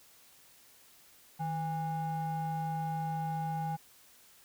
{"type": "ring-modulated tone", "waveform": "triangle", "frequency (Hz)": 329.6, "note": "E4", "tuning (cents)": 0, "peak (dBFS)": -27, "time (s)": [1.39, 3.77], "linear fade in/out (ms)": 20, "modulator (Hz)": 487, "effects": ["white hiss -60 dBFS RMS until 4.44 s"]}